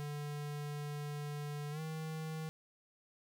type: tone with pitch glide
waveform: square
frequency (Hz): 146.83 to 158.28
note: D3 to D#3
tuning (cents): 0 to +30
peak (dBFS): -40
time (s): 0-2.49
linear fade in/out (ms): 0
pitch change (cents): +130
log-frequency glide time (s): 1.71-1.8
effects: none